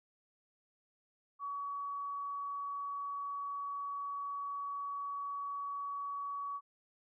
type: tone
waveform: sine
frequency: 1131 Hz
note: C#6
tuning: 34 cents sharp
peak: -37 dBFS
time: 1.39-6.61 s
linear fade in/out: 50 ms
effects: none